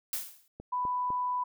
blue noise with exponential decay, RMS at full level -30 dBFS, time 0.13-0.48 s, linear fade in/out 2 ms, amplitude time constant 75 ms
click train, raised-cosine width 2 ms, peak -29 dBFS, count 3, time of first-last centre 0.6-1.104 s, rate 3.97 Hz
sine tone, 993 Hz, B5, 9 cents sharp, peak -28 dBFS, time 0.72-1.44 s, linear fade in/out 10 ms
effects none

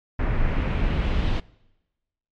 brown noise with low-pass filter sweep, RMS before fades -22 dBFS, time 0.19-1.4 s, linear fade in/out 5 ms, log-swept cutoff 1900 to 3600 Hz, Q 1.9, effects noise-tail reverb RT60 1.0 s tail -23 dB re dry + MP3 64 kbps

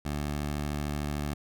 15% pulse tone, 73.42 Hz, D2, in tune, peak -24 dBFS, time 0.05-1.34 s, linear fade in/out 5 ms, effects none

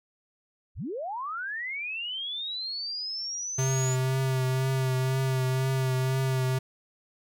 sine linear sweep, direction up, 31.1 to 7040 Hz, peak -31 dBFS, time 0.75-3.97 s, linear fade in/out 50 ms
square tone with vibrato, 131.1 Hz, C3, 4 cents sharp, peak -25 dBFS, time 3.58-6.59 s, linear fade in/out 10 ms, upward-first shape triangle, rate 2 Hz, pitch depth 29 cents each way
effects none

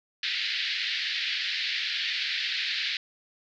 white band-pass noise, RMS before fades -30 dBFS, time 0.23-2.97 s, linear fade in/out 2 ms, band 1700 to 4500 Hz, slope 48 dB/octave, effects none

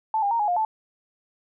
sine tone with pitch steps, 878 / 806 / 927 / 834 / 709 / 875 Hz, A5 / G5 / A#5 / G#5 / F5 / A5, -4 / +48 / -10 / +7 / +26 / -10 cents, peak -20 dBFS, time 0.14-0.65 s, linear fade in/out 2 ms, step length 85 ms, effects none

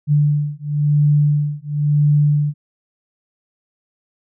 sine beating tone pair, 146.83 / 147.8 Hz, D3 / D3, 0 / +11 cents, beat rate 0.97 Hz, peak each -16 dBFS, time 0.07-2.54 s, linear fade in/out 50 ms, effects none

